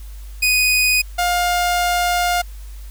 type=tone pair in turn; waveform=sawtooth; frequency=2489 / 707.2 Hz; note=D#7 / F5; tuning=0 / +22 cents; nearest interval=octave + minor seventh; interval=2178 cents; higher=first; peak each=-10 / -12 dBFS; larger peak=first; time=0.42-1.02 / 1.18-2.42 s; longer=second; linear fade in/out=10 ms; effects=added 50 Hz sine -31 dBFS peak until 2.9 s + white hiss -48 dBFS RMS until 2.9 s